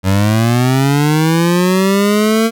25% pulse linear sweep, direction up, 92.7 to 228.4 Hz, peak -6 dBFS, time 0.03-2.51 s, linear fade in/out 50 ms, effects none

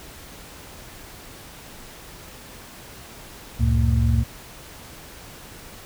sine tone cluster, 70.6 / 94 / 114.1 / 229.7 Hz, C#2 / F#2 / A#2 / A#3, +32 / +28 / -37 / -25 cents, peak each -19 / -26 / -20 / -27 dBFS, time 3.59-4.24 s, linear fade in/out 20 ms, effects pink hiss -42 dBFS RMS until 5.85 s

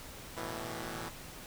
5% pulse chord, A suspended second, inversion none, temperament equal, 110 / 123.47 / 164.81 Hz, A2 / B2 / E3, 0 / 0 / 0 cents, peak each -32 dBFS, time 0.36-1.1 s, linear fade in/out 20 ms, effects pink hiss -48 dBFS RMS until 1.46 s

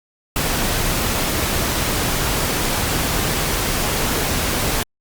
pink noise, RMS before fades -20 dBFS, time 0.36-4.83 s, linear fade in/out 2 ms, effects Opus 48 kbps

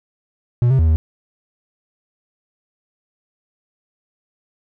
triangle tone with pitch steps, 121.1 / 132.6 / 80.6 / 79.1 Hz, B2 / C3 / E2 / D#2, -34 / +23 / -38 / +29 cents, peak -9 dBFS, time 0.62-0.96 s, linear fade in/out 0 ms, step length 85 ms, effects none

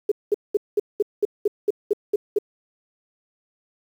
sine tone bursts, 413.4 Hz, G#4, 8 cents flat, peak -15 dBFS, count 11, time 0.09-2.387 s, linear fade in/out 5 ms, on 27 ms, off 200 ms, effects 8-bit

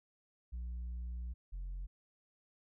sine tone pair in turn, 60 / 44.95 Hz, B1 / F#1, -49 / -49 cents, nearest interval perfect fourth, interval 500 cents, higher first, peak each -36 / -37 dBFS, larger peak first, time 0.52-1.34 / 1.52-1.87 s, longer first, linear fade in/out 20 ms, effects tanh soft clip ceiling -38 dBFS

